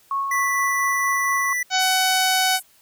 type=tone with tremolo; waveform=sine; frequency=1100 Hz; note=C#6; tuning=14 cents flat; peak=-20 dBFS; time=0.11-1.53 s; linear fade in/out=2 ms; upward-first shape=sine; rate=4.3 Hz; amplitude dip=30%
type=tone; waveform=square; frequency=1975.5 Hz; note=B6; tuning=in tune; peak=-22 dBFS; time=0.31-1.63 s; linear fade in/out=5 ms
type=harmonic tone; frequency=750 Hz; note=F#5; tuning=23 cents sharp; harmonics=1 / 2 / 3 / 4 / 5 / 6 / 7 / 8 / 9; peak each=-21 / -24 / -26 / -27 / -28 / -29 / -29 / -30 / -31 dBFS; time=1.7-2.6 s; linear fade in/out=50 ms
type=band-pass noise; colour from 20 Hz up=white; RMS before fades=-31 dBFS; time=1.78-2.63 s; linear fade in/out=50 ms; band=8000 to 13000 Hz; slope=48 dB/octave
effects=white hiss -56 dBFS RMS until 2.81 s